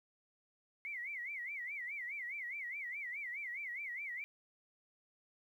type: tone with vibrato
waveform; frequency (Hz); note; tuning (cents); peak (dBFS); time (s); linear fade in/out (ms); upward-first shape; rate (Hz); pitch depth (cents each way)
sine; 2115; C7; +18; -40; 0.85-4.24; 0; sine; 4.8; 190
effects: 12-bit